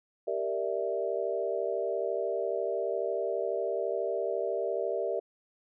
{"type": "chord", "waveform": "sine", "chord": "E half-diminished seventh", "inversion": "first", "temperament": "equal", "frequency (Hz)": [392, 466.2, 587.3, 659.3], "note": ["G4", "Bb4", "D5", "E5"], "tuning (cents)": [0, 0, 0, 0], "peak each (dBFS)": -34, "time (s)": [0.27, 5.2], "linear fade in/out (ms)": 10, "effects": []}